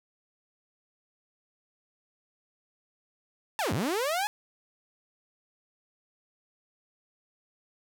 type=linear two-way sweep; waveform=sawtooth; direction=down then up; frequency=932.3 to 82.41 to 861 Hz; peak=-23 dBFS; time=3.59-4.27 s; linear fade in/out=0 ms; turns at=3.73 s; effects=none